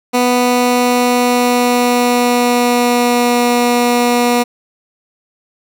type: tone with pitch glide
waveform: 15% pulse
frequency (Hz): 246.9 to 242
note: B3 to B3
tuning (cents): 0 to -35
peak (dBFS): -4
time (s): 0.13-4.44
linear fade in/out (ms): 20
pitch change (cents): -35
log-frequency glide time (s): 0.27-3.44
effects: none

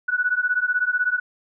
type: beating tone pair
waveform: sine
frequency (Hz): 1469 / 1485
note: F#6 / F#6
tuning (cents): -13 / +6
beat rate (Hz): 16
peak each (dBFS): -22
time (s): 0.08-1.2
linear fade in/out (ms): 10
effects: none

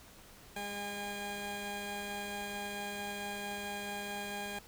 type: tone pair together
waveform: 15% pulse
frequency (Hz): 204 / 811.5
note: G#3 / G#5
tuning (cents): -31 / -40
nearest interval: 2 octaves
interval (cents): 2391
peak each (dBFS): -36 / -34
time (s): 0.56-4.59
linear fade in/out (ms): 5
effects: pink hiss -56 dBFS RMS until 4.67 s

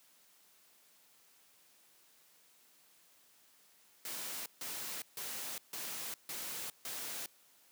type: noise bursts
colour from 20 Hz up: white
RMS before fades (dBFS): -42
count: 6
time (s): 4.05-7.26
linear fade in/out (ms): 2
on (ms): 410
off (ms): 150
effects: white hiss -66 dBFS RMS until 7.71 s + high-pass 150 Hz 12 dB/octave

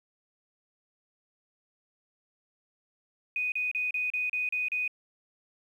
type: tone bursts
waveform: sine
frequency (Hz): 2489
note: D#7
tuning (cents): 0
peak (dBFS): -27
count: 8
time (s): 3.36-4.878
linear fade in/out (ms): 2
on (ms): 160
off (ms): 34
effects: 10-bit

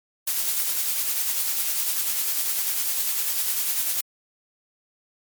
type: noise with tremolo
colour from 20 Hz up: blue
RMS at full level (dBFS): -23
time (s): 0.27-4.01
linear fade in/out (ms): 5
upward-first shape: sine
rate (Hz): 10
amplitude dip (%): 35
effects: MP3 96 kbps

